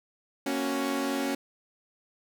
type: chord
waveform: sawtooth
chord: F# major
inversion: first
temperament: equal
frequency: 233.1 / 277.2 / 370 Hz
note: A#3 / C#4 / F#4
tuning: 0 / 0 / 0 cents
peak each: -31 / -25 / -31 dBFS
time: 0.46-1.35 s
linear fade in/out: 5 ms
effects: none